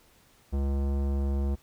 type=tone with tanh clipping; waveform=sine; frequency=69.3 Hz; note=C#2; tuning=in tune; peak=-27 dBFS; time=0.52-1.56 s; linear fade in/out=20 ms; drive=18 dB; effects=pink hiss -61 dBFS RMS until 1.62 s